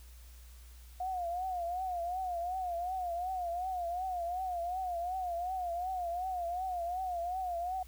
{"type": "tone with vibrato", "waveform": "sine", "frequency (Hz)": 718, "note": "F5", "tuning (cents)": 48, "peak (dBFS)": -33, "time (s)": [1, 7.83], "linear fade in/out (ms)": 5, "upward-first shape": "triangle", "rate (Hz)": 2.7, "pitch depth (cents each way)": 110, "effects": ["added 60 Hz sine -50 dBFS peak until 7.87 s", "white hiss -61 dBFS RMS until 7.87 s"]}